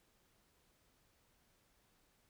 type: silence
effects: pink hiss -74 dBFS RMS until 2.29 s